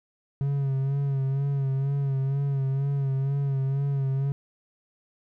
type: tone with vibrato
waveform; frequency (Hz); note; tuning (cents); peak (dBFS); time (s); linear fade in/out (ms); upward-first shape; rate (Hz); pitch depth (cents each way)
triangle; 137.4; C#3; -15; -21; 0.41-4.32; 0; sine; 2.1; 44
effects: none